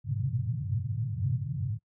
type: band-pass noise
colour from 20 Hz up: pink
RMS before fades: -31 dBFS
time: 0.04-1.79 s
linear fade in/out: 50 ms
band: 100 to 140 Hz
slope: 48 dB/octave
effects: noise-tail reverb RT60 0.1 s tail -22 dB re dry